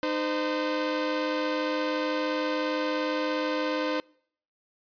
sawtooth tone pair together, 305.6 / 514 Hz, D#4 / C5, -31 / -31 cents, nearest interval major sixth, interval 900 cents, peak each -25 dBFS, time 0.03-4 s, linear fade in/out 0 ms, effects noise-tail reverb RT60 0.6 s tail -25 dB re dry + resampled to 11025 Hz

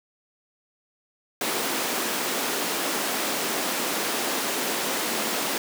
pink high-pass noise, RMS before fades -27 dBFS, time 1.41-5.58 s, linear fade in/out 2 ms, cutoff 240 Hz, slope 24 dB/octave, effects none

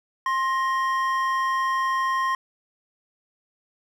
triangle tone pair together, 1056.4 / 1872 Hz, C6 / A#6, +16 / +7 cents, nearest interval minor seventh, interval 991 cents, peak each -20 / -27 dBFS, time 0.26-2.35 s, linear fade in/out 2 ms, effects none

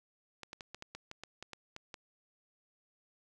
clicks, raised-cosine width 0.2 ms, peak -27 dBFS, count 12, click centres 0.433 / 0.531 / 0.608 / 0.746 / 0.824 / 0.95 / 1.114 / 1.236 / 1.426 / 1.533 / 1.764 / 1.942 s, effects none

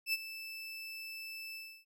30% pulse tone with ADSR envelope, 2637 Hz, E7, in tune, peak -26 dBFS, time 0.06-1.85 s, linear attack 73 ms, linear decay 32 ms, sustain -14 dB, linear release 300 ms, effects none

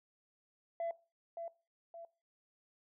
sine tone with echo, 673 Hz, E5, 36 cents sharp, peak -33 dBFS, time 0.8-0.91 s, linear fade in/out 2 ms, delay 570 ms, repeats 2, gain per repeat -7 dB, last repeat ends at 2.05 s, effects noise-tail reverb RT60 0.3 s tail -19 dB re dry + tanh soft clip ceiling -33 dBFS

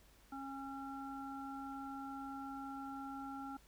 harmonic tone, 272.6 Hz, C#4, 29 cents flat, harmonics 1 / 3 / 5, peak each -46 / -48 / -50 dBFS, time 0.32-3.57 s, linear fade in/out 5 ms, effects added 50 Hz sine -67 dBFS peak until 3.67 s + pink hiss -67 dBFS RMS until 3.67 s

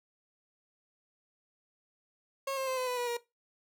30% pulse tone with pitch steps, 544 / 531.9 / 520 / 508.5 / 497.1 / 486.1 / 475.2 Hz, C#5 / C5 / C5 / C5 / B4 / B4 / A#4, -33 / +28 / -11 / -50 / +11 / -28 / +33 cents, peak -29 dBFS, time 2.47-3.17 s, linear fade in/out 5 ms, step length 100 ms, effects noise-tail reverb RT60 0.2 s tail -17 dB re dry

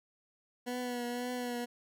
20% pulse tone with vibrato, 244.8 Hz, B3, 15 cents flat, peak -30 dBFS, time 0.66-1.66 s, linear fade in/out 20 ms, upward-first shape triangle, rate 1.9 Hz, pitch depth 34 cents each way, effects none

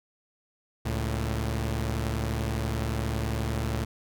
sawtooth tone pair together, 70.23 / 111.3 Hz, C#2 / A2, +23 / +20 cents, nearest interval minor sixth, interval 797 cents, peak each -26 dBFS, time 0.85-3.85 s, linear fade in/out 10 ms, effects none

